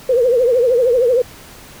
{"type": "tone with vibrato", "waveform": "sine", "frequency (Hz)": 491, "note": "B4", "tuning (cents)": -10, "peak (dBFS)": -10, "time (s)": [0.09, 1.22], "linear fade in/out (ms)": 5, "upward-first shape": "triangle", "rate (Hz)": 13, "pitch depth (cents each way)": 140, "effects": ["pink hiss -39 dBFS RMS until 1.8 s"]}